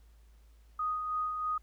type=tone with tremolo; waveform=sine; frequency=1244.5 Hz; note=D#6; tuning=in tune; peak=-29 dBFS; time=0.79-1.58 s; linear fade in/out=5 ms; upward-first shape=sine; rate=3.1 Hz; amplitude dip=40%; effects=added 55 Hz sine -56 dBFS peak until 1.62 s + pink hiss -71 dBFS RMS until 1.62 s